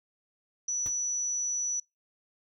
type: tone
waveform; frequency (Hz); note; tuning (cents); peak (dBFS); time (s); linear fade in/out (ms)
sine; 5920; F#8; 0; -28; 0.68-1.8; 5
type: noise with exponential decay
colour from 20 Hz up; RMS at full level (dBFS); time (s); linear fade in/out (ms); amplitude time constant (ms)
pink; -41; 0.86-0.95; 1; 19
effects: noise-tail reverb RT60 0.2 s tail -25 dB re dry

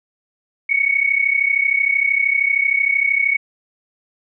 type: tone pair together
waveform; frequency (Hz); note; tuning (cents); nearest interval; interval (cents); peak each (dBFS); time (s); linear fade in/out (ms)
sine; 2208 / 2241; C#7 / C#7; -7 / +18; unison; 25; -17; 0.69-3.37; 10
effects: none

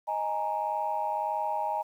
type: chord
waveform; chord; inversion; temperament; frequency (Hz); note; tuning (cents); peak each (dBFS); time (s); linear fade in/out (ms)
sine; D# suspended fourth; none; equal; 622.3 / 830.6 / 932.3; D#5 / G#5 / A#5; 0 / 0 / 0; -34 / -30 / -31; 0.07-1.83; 20
effects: tanh soft clip ceiling -19 dBFS + 10-bit

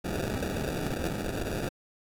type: noise with sample-and-hold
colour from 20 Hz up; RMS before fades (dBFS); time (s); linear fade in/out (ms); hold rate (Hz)
white; -32; 0.04-1.69; 5; 1050
effects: AAC 64 kbps

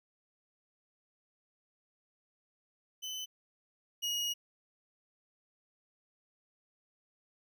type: tone pair in turn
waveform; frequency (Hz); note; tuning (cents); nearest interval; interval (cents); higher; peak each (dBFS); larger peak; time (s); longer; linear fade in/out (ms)
30% pulse; 3028 / 2886; F#7 / F#7; +39 / -44; minor second; 83; first; -35 / -29; second; 3.02-3.26 / 4.02-4.34; second; 20
effects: none

